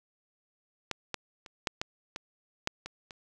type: clicks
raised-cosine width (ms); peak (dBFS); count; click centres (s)
0.2; -14 / -15 / -29 / -11 / -14 / -20 / -11 / -22 / -27; 9; 0.913 / 1.143 / 1.462 / 1.672 / 1.815 / 2.161 / 2.674 / 2.86 / 3.108
effects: none